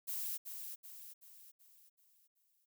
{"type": "noise with echo", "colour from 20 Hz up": "violet", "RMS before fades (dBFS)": -40, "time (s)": [0.07, 0.38], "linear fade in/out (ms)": 20, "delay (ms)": 380, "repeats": 6, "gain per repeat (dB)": -6, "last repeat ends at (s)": 2.66, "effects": []}